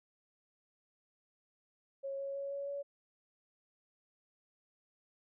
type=tone with pitch steps; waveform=sine; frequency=548 / 552.1 / 556.3 / 560.5 / 564.7 Hz; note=C#5 / C#5 / C#5 / C#5 / C#5; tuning=-20 / -7 / +6 / +19 / +32 cents; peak=-37 dBFS; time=2.03-2.83 s; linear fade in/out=20 ms; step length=160 ms; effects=none